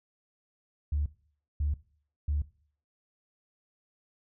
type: tone bursts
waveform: sine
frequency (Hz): 73.42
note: D2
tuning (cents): 0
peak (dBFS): -25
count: 3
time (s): 0.92-2.42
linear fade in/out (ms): 5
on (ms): 140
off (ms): 540
effects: noise-tail reverb RT60 0.5 s tail -19 dB re dry + tanh soft clip ceiling -21 dBFS